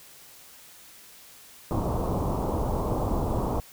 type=low-pass noise; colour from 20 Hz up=pink; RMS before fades=-27 dBFS; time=1.71-3.6 s; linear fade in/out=0 ms; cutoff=1100 Hz; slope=48 dB/octave; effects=white hiss -50 dBFS RMS until 3.72 s